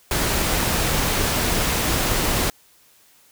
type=noise; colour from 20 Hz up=pink; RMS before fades=-21 dBFS; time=0.11-2.5 s; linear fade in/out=2 ms; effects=white hiss -55 dBFS RMS until 3.31 s